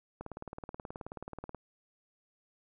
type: click train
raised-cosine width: 1 ms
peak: -27 dBFS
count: 26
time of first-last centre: 0.21-1.547 s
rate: 18.7 Hz
effects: none